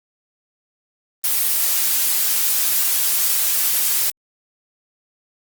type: noise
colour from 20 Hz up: blue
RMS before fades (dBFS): -18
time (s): 1.24-4.1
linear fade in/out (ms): 2
effects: Opus 24 kbps